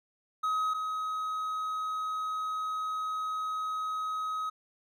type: tone pair in turn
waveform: triangle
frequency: 1268 / 1268 Hz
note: D#6 / D#6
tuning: +32 / +32 cents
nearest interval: unison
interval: 0 cents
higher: neither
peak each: -25 / -29 dBFS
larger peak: first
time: 0.43-0.74 / 0.74-4.5 s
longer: second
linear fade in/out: 10 ms
effects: none